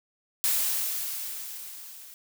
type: noise with level ramp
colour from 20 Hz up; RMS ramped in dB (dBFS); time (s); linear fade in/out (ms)
blue; -24 to -47; 0.44-2.14; 0
effects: none